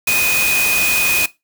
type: tone in noise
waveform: sine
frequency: 2489 Hz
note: D#7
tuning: in tune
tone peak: -15 dBFS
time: 0.07-1.26 s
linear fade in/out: 5 ms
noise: white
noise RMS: -19 dBFS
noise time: 0.07-1.26 s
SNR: +1 dB
effects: noise-tail reverb RT60 0.2 s tail -18 dB re dry